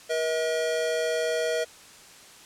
square tone pair together, 478.7 / 639 Hz, A#4 / D#5, +46 / +46 cents, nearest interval perfect fourth, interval 500 cents, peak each -28 dBFS, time 0.09-1.65 s, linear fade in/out 20 ms, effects white hiss -49 dBFS RMS until 2.45 s + low-pass 9000 Hz 12 dB/octave

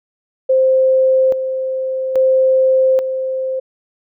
sine tone with tremolo, 523.3 Hz, C5, in tune, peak -9 dBFS, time 0.49-3.6 s, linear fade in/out 10 ms, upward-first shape square, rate 0.6 Hz, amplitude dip 60%, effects none

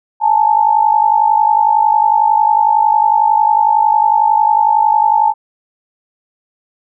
sine tone pair together, 845 / 896 Hz, G#5 / A5, +30 / +31 cents, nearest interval minor second, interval 101 cents, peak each -11 dBFS, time 0.2-5.34 s, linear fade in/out 50 ms, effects none

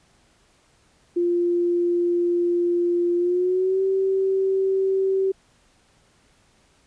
sine tone with pitch glide, 348.3 to 384.2 Hz, F4 to G4, -5 to -35 cents, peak -18 dBFS, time 1.16-5.32 s, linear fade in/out 10 ms, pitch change +170 cents, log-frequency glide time 3.17-3.82 s, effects pink hiss -60 dBFS RMS until 6.86 s + resampled to 22050 Hz

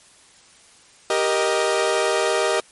sawtooth chord, Eb major, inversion first, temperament equal with one note detuned, 392 / 469.4 / 622.3 Hz, G4 / Bb4 / Eb5, 0 / +12 / 0 cents, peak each -19 / -19 / -18 dBFS, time 1.1-2.6 s, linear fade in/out 2 ms, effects white hiss -51 dBFS RMS until 2.71 s + MP3 48 kbps

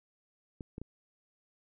clicks, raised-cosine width 3 ms, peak -28 dBFS, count 3, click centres 0.608 / 0.781 / 0.816 s, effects none

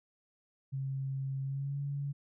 sine tone with pitch glide, 135.1 to 141.41 Hz, C#3 to C#3, -44 to +35 cents, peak -33 dBFS, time 0.72-2.13 s, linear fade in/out 20 ms, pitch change +79 cents, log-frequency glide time 1.42-1.79 s, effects none

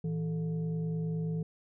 sine tone with frequency modulation, 162.3 Hz, E3, 27 cents flat, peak -30 dBFS, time 0.04-1.43 s, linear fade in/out 5 ms, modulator 275 Hz, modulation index 0.53, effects none

